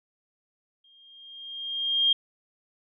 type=tone with exponential growth; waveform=sine; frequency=3217 Hz; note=G7; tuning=44 cents sharp; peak=-17 dBFS; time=0.84-2.13 s; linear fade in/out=5 ms; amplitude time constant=280 ms; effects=none